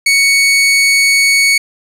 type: tone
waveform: sawtooth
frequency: 2225 Hz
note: C#7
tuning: 6 cents sharp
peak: -4 dBFS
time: 0.06-1.58 s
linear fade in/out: 5 ms
effects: low-pass 11000 Hz 12 dB/octave + 7-bit